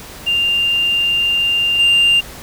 sine tone with level steps, 2794 Hz, F7, in tune, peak -12 / -7 dBFS, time 0.26-2.21 s, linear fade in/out 20 ms, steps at 1.79 s, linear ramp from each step 10 ms, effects tanh soft clip ceiling -7 dBFS + pink hiss -34 dBFS RMS until 2.42 s

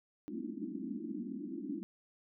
white band-pass noise, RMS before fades -41 dBFS, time 0.28-1.83 s, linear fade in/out 0 ms, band 190 to 340 Hz, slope 96 dB/octave, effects none

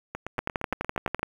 two click trains, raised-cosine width 0.5 ms, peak -11 / -17 dBFS, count 11 / 10, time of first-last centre 0.39-1.23 / 0.15-1.194 s, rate 11.9 / 8.62 Hz, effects 7-bit

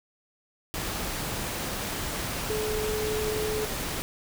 sine tone in noise, 429.3 Hz, A4, 43 cents flat, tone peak -28 dBFS, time 2.5-3.65 s, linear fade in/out 0 ms, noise pink, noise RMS -32 dBFS, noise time 0.74-4.02 s, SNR +1 dB, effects none

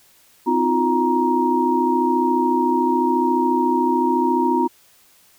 sine tone cluster, 257.6 / 318.5 / 352.5 / 939 Hz, C4 / D#4 / F4 / A#5, -27 / +41 / +16 / +12 cents, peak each -21 / -24 / -21 / -19 dBFS, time 0.46-4.68 s, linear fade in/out 20 ms, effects white hiss -54 dBFS RMS until 5.38 s

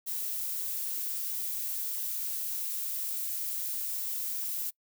violet noise, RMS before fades -34 dBFS, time 0.06-4.71 s, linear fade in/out 20 ms, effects noise-tail reverb RT60 0.1 s tail -25 dB re dry

